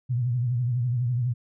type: tone with vibrato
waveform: sine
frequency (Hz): 122.3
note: B2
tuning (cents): -16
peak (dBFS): -22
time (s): 0.09-1.34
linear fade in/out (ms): 20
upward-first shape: triangle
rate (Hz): 12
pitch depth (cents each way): 110
effects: none